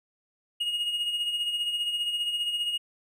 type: tone with tremolo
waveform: triangle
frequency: 2871 Hz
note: F7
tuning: 47 cents sharp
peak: -23 dBFS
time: 0.6-2.78 s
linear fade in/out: 10 ms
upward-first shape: sine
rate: 15 Hz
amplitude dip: 50%
effects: none